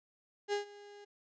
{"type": "tone with ADSR envelope", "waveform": "35% pulse", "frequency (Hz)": 409.3, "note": "G#4", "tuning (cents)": -25, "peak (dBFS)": -28, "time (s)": [0.48, 1.05], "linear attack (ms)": 48, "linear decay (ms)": 120, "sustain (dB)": -21, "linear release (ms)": 11, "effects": ["resampled to 16000 Hz"]}